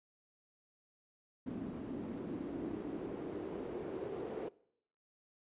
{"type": "noise with band-pass filter sweep", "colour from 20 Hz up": "pink", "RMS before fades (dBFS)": -42, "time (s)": [1.46, 4.49], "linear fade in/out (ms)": 10, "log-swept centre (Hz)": [250, 420], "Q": 3.3, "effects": ["noise-tail reverb RT60 0.7 s tail -22 dB re dry", "resampled to 8000 Hz"]}